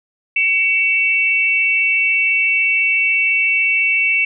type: tone pair together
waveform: sine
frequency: 2253 / 2677 Hz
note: C#7 / E7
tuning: +28 / +26 cents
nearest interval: minor third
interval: 298 cents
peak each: -16 / -15 dBFS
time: 0.36-4.25 s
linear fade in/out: 5 ms
effects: none